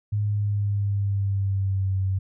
sine tone with pitch glide, 104.1 to 95.46 Hz, G#2 to G2, +5 to -45 cents, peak -21 dBFS, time 0.12-2.19 s, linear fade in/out 10 ms, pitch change -150 cents, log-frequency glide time 0.22-1.97 s, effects none

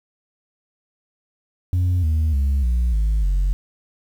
sine tone with pitch steps, 89.8 / 78.63 / 68.85 / 60.28 / 52.78 / 46.22 Hz, F2 / D#2 / C#2 / B1 / G#1 / F#1, +49 / +19 / -11 / -41 / +29 / -1 cents, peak -13 dBFS, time 1.73-3.53 s, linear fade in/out 0 ms, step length 300 ms, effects tanh soft clip ceiling -15 dBFS + 8-bit

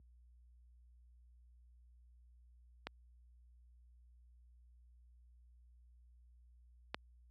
clicks, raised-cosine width 0.3 ms, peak -25 / -21 dBFS, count 2, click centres 2.87 / 6.945 s, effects added 60 Hz sine -45 dBFS peak until 7.3 s + high-pass 150 Hz 12 dB/octave

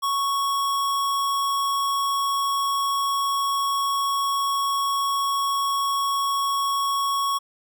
square tone, 1108.7 Hz, C#6, in tune, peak -22 dBFS, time 0.02-7.39 s, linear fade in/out 20 ms, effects none

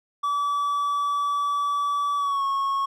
triangle tone with pitch glide, 1150 to 1097.4 Hz, D6 to C#6, -37 to -18 cents, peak -20 dBFS, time 0.23-2.86 s, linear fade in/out 10 ms, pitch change -81 cents, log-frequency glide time 2.17-2.44 s, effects none

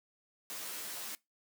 white noise with comb filter, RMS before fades -42 dBFS, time 0.5-1.15 s, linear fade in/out 0 ms, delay 12 ms, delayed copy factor -0.85, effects noise-tail reverb RT60 0.2 s tail -22 dB re dry + high-pass 200 Hz 12 dB/octave

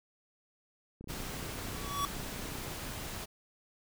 click train, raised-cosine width 3 ms, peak -33 dBFS, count 54, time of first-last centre 1.01-2.714 s, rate 31.1 Hz
pink noise, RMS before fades -41 dBFS, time 1.08-3.26 s, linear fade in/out 20 ms
square tone with exponential growth, 1135 Hz, C#6, 41 cents sharp, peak -29 dBFS, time 1.59-2.05 s, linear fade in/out 0 ms, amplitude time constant 100 ms
effects none

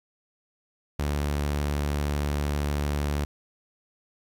sawtooth tone with vibrato, 72.8 Hz, D2, 15 cents flat, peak -21 dBFS, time 0.99-3.25 s, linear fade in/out 5 ms, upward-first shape sine, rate 18 Hz, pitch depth 15 cents each way, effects 10-bit

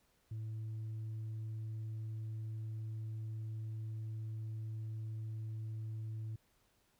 sine tone with tanh clipping, 110 Hz, A2, in tune, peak -40 dBFS, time 0.31-6.36 s, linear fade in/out 5 ms, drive 1 dB, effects pink hiss -74 dBFS RMS until 6.99 s

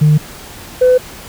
sine tone pair in turn, 151.4 / 504.6 Hz, D#3 / B4, -47 / +37 cents, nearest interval octave + major sixth, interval 2084 cents, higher second, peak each -4 dBFS, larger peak neither, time 0.01-0.18 / 0.81-0.98 s, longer neither, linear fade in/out 10 ms, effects tanh soft clip ceiling -3 dBFS + pink hiss -33 dBFS RMS until 1.28 s

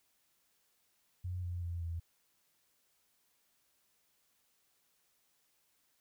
sine tone with pitch steps, 90.4 / 88.13 / 85.92 / 83.76 Hz, F#2 / F2 / F2 / E2, -40 / +16 / -28 / +28 cents, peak -36 dBFS, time 1.24-2 s, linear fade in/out 10 ms, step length 190 ms, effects white hiss -75 dBFS RMS until 6 s

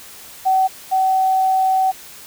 sine tone pair in turn, 759 / 759 Hz, F#5 / F#5, +44 / +44 cents, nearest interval unison, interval 0 cents, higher neither, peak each -12 / -13 dBFS, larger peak first, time 0.45-0.68 / 0.91-1.92 s, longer second, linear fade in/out 20 ms, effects white hiss -39 dBFS RMS until 2.26 s

